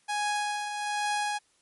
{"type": "tone with tremolo", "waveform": "sawtooth", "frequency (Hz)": 830.6, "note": "G#5", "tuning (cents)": 0, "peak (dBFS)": -22, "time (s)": [0.08, 1.39], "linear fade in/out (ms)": 20, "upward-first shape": "triangle", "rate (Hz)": 1.2, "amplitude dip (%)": 55, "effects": ["white hiss -67 dBFS RMS until 1.61 s", "MP3 48 kbps"]}